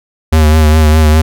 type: tone with vibrato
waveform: square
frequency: 77.6 Hz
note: D#2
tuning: 4 cents flat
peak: -5 dBFS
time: 0.32-1.22 s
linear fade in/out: 10 ms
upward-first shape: triangle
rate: 4.9 Hz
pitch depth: 48 cents each way
effects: none